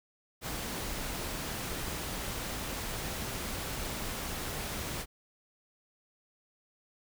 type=noise; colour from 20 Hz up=pink; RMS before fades=-37 dBFS; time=0.41-5.06 s; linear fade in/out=50 ms; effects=none